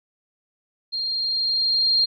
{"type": "tone with level ramp", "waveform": "sine", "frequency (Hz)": 4208, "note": "C8", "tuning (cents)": 9, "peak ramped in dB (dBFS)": [-24, -15], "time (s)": [0.92, 2.06], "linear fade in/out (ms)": 20, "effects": []}